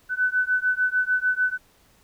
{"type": "beating tone pair", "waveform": "sine", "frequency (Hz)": [1500, 1506.7], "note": ["F#6", "F#6"], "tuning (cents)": [23, 31], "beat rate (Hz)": 6.7, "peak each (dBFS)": -23, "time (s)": [0.09, 1.58], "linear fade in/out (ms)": 50, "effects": ["pink hiss -59 dBFS RMS until 2.03 s"]}